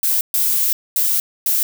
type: noise bursts at uneven times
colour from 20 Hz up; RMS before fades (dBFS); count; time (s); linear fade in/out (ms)
violet; -17; 4; 0.03-0.21 / 0.34-0.73 / 0.96-1.2 / 1.46-1.63; 2
effects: none